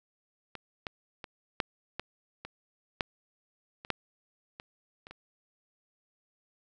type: clicks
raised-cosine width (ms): 0.3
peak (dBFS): -24 / -19 / -24 / -11 / -18 / -24 / -12 / -28 / -12 / -26 / -30 / -29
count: 12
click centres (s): 0.553 / 0.868 / 1.242 / 1.602 / 1.996 / 2.45 / 3.008 / 3.849 / 3.903 / 4.599 / 5.069 / 5.11
effects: none